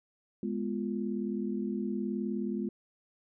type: chord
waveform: sine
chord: F diminished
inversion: first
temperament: equal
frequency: 207.7 / 246.9 / 349.2 Hz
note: Ab3 / Cb4 / F4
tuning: 0 / 0 / 0 cents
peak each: -33 / -36 / -37 dBFS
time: 0.43-2.69 s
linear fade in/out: 2 ms
effects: none